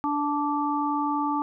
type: harmonic tone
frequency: 291.9 Hz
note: D4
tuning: 10 cents flat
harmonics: 1 / 3 / 4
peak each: -27 / -27 / -29 dBFS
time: 0.04-1.42 s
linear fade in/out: 0 ms
effects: none